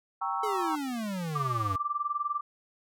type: chord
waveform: sine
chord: G diminished seventh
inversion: none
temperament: equal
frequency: 784 / 932.3 / 1108.7 / 1318.5 Hz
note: G5 / Bb5 / Db6 / Fb6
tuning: 0 / 0 / 0 / 0 cents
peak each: -34 dBFS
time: 0.21-0.76 s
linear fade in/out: 10 ms
type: exponential sweep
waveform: square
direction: down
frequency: 440 to 92.5 Hz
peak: -32 dBFS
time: 0.43-1.76 s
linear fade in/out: 5 ms
type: tone with tremolo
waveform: sine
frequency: 1176 Hz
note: D6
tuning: 2 cents sharp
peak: -25 dBFS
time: 1.35-2.41 s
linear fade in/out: 10 ms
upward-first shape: sine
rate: 20 Hz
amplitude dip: 85%
effects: none